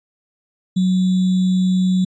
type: tone with sample-and-hold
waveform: sine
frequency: 185 Hz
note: F#3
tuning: in tune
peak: -13 dBFS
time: 0.76-2.05 s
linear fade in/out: 10 ms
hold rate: 3675 Hz
effects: resampled to 16000 Hz